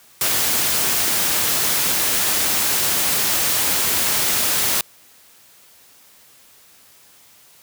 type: noise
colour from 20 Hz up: white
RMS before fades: -19 dBFS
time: 0.21-4.81 s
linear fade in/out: 2 ms
effects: white hiss -50 dBFS RMS until 7.62 s + high-pass 60 Hz 12 dB/octave